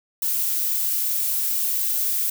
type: noise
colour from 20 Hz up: violet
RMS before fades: -23 dBFS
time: 0.22-2.3 s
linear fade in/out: 5 ms
effects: none